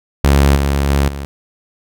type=tone with level steps; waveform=sawtooth; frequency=70 Hz; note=C#2; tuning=18 cents sharp; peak=-4 / -9 / -7 / -19 dBFS; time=0.24-1.25 s; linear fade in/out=0 ms; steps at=0.56 / 0.89 / 1.08 s; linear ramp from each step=2 ms; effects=none